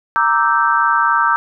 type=chord; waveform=sine; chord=E half-diminished seventh; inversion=second; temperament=equal with one note detuned; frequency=932.3 / 1174.7 / 1318.5 / 1557.2 Hz; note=Bb5 / D6 / E6 / G6; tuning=0 / 0 / 0 / -12 cents; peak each=-17 dBFS; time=0.16-1.36 s; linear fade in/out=0 ms; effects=none